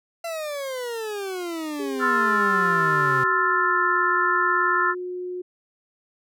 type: exponential sweep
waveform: 40% pulse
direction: down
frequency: 682 to 130 Hz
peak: -27 dBFS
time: 0.24-3.24 s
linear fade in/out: 5 ms
type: tone with pitch glide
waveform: sine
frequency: 405.5 to 361.3 Hz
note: G#4 to F#4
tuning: -41 to -41 cents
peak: -28 dBFS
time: 1.79-5.42 s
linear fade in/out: 10 ms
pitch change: -200 cents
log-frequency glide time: 2.37-3.81 s
type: chord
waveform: sine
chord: F major seventh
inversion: second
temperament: equal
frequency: 1046.5 / 1318.5 / 1396.9 / 1760 Hz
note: C6 / E6 / F6 / A6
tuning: 0 / 0 / 0 / 0 cents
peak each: -24 dBFS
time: 1.99-4.95 s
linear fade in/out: 50 ms
effects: none